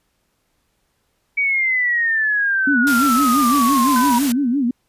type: exponential sweep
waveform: sine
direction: down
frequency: 2280 to 952 Hz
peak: -15 dBFS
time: 1.37-4.19 s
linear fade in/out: 10 ms
type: tone with vibrato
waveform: sine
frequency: 260 Hz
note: C4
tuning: 11 cents flat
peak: -15 dBFS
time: 2.67-4.71 s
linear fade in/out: 5 ms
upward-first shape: sine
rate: 5.9 Hz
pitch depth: 190 cents each way
type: noise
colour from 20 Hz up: white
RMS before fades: -25 dBFS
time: 2.87-4.32 s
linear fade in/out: 0 ms
type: tone with exponential decay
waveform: sine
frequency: 1523 Hz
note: F#6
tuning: 50 cents sharp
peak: -22 dBFS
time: 3.96-4.56 s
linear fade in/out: 1 ms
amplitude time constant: 130 ms
effects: pink hiss -67 dBFS RMS until 4.88 s + resampled to 32000 Hz